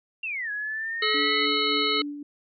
sine exponential two-way sweep, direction down then up, 2794 to 1661.2 to 2043 Hz, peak -28 dBFS, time 0.23-1.46 s, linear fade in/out 5 ms, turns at 0.51 s
harmonic tone, 430 Hz, A4, 40 cents flat, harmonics 1 / 3 / 5 / 7 / 9 / 10, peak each -29 / -29 / -29 / -29 / -29 / -29 dBFS, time 1.02-2.02 s, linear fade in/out 5 ms
sine tone with tremolo, 290.5 Hz, D4, 19 cents flat, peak -29 dBFS, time 1.14-2.23 s, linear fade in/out 5 ms, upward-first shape sine, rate 3.6 Hz, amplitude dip 50%
effects none

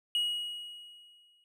triangle tone with exponential decay, 2900 Hz, F#7, 35 cents flat, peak -24 dBFS, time 0.15-1.44 s, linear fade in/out 1 ms, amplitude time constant 280 ms, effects none

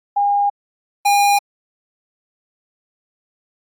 sine / square tone pair in turn, 811 / 811 Hz, G#5 / G#5, -41 / -41 cents, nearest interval unison, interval 0 cents, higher neither, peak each -13 / -12 dBFS, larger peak second, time 0.16-0.5 / 1.05-1.39 s, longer neither, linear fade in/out 10 ms, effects AAC 64 kbps

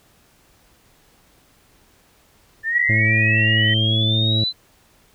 sine linear sweep, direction up, 1760 to 4068 Hz, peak -19 dBFS, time 2.63-4.53 s, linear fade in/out 50 ms
sine tone, 1915 Hz, A#6, 46 cents sharp, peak -18 dBFS, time 2.75-3.74 s, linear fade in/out 5 ms
harmonic tone, 110 Hz, A2, in tune, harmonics 1 / 2 / 3 / 4 / 5 / 6, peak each -18 / -27 / -30 / -40 / -35 / -41 dBFS, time 2.89-4.44 s, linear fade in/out 5 ms
effects pink hiss -56 dBFS RMS until 5.14 s

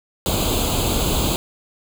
pink noise with comb filter, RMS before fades -20 dBFS, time 0.26-1.36 s, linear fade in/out 0 ms, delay 0.27 ms, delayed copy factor +0.85, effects none

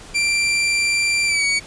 sawtooth tone with pitch glide, 2359 to 2251 Hz, D7 to C#7, +7 to +26 cents, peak -13 dBFS, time 0.14-1.6 s, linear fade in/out 20 ms, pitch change -81 cents, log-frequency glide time 1.26-1.44 s, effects pink hiss -40 dBFS RMS until 1.66 s + resampled to 22050 Hz

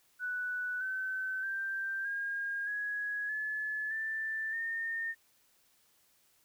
sine tone with pitch steps, 1484 / 1528.4 / 1574.1 / 1621.1 / 1669.6 / 1719.5 / 1770.9 / 1823.9 Hz, F#6 / G6 / G6 / G#6 / G#6 / A6 / A6 / A#6, +5 / -44 / +7 / -42 / +9 / -40 / +11 / -38 cents, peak -33 dBFS, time 0.19-5.15 s, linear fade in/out 50 ms, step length 620 ms, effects white hiss -69 dBFS RMS until 6.44 s

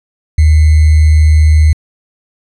sine tone with sample-and-hold, 77.3 Hz, D#2, 11 cents flat, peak -3 dBFS, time 0.38-1.73 s, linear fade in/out 5 ms, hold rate 2100 Hz, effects resampled to 24000 Hz

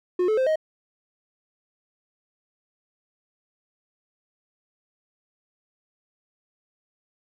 triangle tone with pitch steps, 360 / 433.1 / 521 / 626.8 Hz, F#4 / A4 / C5 / D#5, -47 / -27 / -7 / +13 cents, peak -17 dBFS, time 0.19-0.558 s, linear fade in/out 5 ms, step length 92 ms, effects none

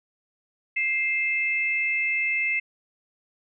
sine tone pair together, 2100 / 2621 Hz, C7 / E7, +6 / -11 cents, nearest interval major third, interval 383 cents, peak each -24 / -26 dBFS, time 0.76-2.6 s, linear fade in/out 10 ms, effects none

